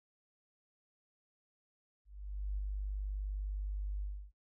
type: tone with ADSR envelope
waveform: sine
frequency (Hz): 49.78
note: G1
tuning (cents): +27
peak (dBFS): -33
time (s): 2.05-4.32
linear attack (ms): 530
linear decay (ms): 10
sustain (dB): -2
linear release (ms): 300
effects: noise-tail reverb RT60 0.1 s tail -24 dB re dry